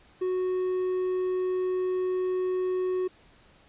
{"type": "tone", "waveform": "triangle", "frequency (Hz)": 368.6, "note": "F#4", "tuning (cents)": -7, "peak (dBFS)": -23, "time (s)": [0.21, 3.08], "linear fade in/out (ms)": 10, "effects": ["pink hiss -58 dBFS RMS until 3.68 s", "resampled to 8000 Hz"]}